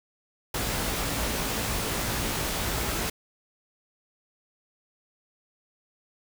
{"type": "noise with comb filter", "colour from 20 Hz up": "pink", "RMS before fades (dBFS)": -29, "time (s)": [0.54, 3.1], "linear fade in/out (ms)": 5, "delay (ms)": 18, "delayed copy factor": 0.6, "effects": []}